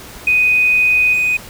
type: tone with level steps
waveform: triangle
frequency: 2494 Hz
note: D#7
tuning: 3 cents sharp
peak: -6 / -10 dBFS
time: 0.27-1.37 s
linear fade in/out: 5 ms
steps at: 1.13 s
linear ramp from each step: 10 ms
effects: tanh soft clip ceiling -8 dBFS + pink hiss -35 dBFS RMS until 1.49 s